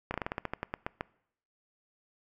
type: slowing click train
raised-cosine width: 0.5 ms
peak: -17 dBFS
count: 13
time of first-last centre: 0.11-1.009 s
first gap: 31 ms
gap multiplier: 1.15
effects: noise-tail reverb RT60 0.7 s tail -23 dB re dry